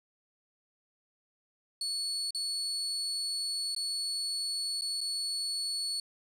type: tone with dropouts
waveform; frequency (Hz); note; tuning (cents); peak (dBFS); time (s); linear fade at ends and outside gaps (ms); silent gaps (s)
35% pulse; 4412; C#8; -9; -30; 1.81-6; 2; 2.307-2.347 / 3.749-3.763 / 4.811-4.819 / 5.007-5.012
effects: resampled to 32000 Hz